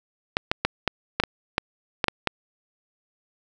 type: clicks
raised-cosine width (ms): 0.3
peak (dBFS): -4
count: 10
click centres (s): 0.369 / 0.515 / 0.65 / 0.877 / 1.2 / 1.237 / 1.581 / 2.042 / 2.083 / 2.273
effects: none